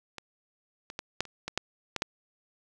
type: clicks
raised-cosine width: 0.2 ms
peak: -22 / -23 / -17 / -9 / -30 / -17 / -10 / -13 / -10 dBFS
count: 9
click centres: 0.183 / 0.901 / 0.991 / 1.206 / 1.253 / 1.48 / 1.576 / 1.963 / 2.021 s
effects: none